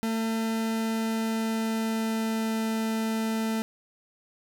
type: tone with pitch glide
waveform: 40% pulse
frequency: 224.2 to 222.1 Hz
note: A3 to A3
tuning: +33 to +16 cents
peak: -25 dBFS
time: 0.03-3.62 s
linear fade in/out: 0 ms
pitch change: -17 cents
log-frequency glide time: 0.19-2.6 s
effects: none